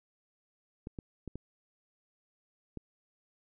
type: clicks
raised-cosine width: 3 ms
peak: -27 dBFS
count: 5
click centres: 0.871 / 0.988 / 1.277 / 1.356 / 2.773 s
effects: none